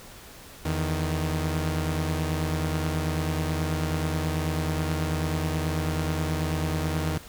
sawtooth tone pair together, 82.41 / 155.56 Hz, E2 / D#3, 0 / 0 cents, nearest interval major seventh, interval 1100 cents, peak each -24 dBFS, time 0.65-7.18 s, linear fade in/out 5 ms, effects pink hiss -46 dBFS RMS until 7.28 s

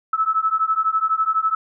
sine beating tone pair, 1299 / 1311 Hz, E6 / E6, -26 / -10 cents, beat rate 12 Hz, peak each -20 dBFS, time 0.13-1.55 s, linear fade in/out 5 ms, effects none

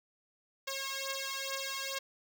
5% pulse beating tone pair, 541 / 543.3 Hz, C#5 / C#5, -42 / -35 cents, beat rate 2.3 Hz, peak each -27 dBFS, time 0.67-1.99 s, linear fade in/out 10 ms, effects none

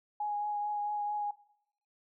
sine tone with vibrato, 830.6 Hz, G#5, in tune, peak -31 dBFS, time 0.2-1.31 s, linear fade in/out 5 ms, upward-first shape triangle, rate 4.5 Hz, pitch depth 17 cents each way, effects noise-tail reverb RT60 0.8 s tail -21 dB re dry

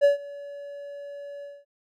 triangle tone with ADSR envelope, 570 Hz, C#5, 48 cents sharp, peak -11 dBFS, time 0.01-1.65 s, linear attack 33 ms, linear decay 130 ms, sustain -23 dB, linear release 220 ms, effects none

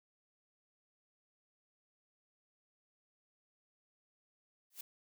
blue noise with exponential growth, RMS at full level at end -40 dBFS, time 4.7-4.81 s, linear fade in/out 5 ms, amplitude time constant 22 ms, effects none

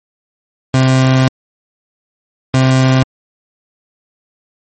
30% pulse tone pair in turn, 130.81 / 130.81 Hz, C3 / C3, 0 / 0 cents, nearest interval unison, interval 0 cents, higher neither, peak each -5 dBFS, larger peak neither, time 0.74-1.28 / 2.54-3.03 s, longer first, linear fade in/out 2 ms, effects MP3 32 kbps

